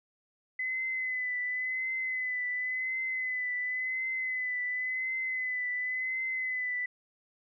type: tone with vibrato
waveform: sine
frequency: 2021 Hz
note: B6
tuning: 39 cents sharp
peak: -30 dBFS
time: 0.59-6.86 s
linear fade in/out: 5 ms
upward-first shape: triangle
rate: 0.93 Hz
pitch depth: 37 cents each way
effects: none